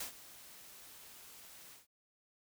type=noise with ADSR envelope; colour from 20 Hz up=white; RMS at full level=-40 dBFS; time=0-1.87 s; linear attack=6 ms; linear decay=110 ms; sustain=-15 dB; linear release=150 ms; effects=none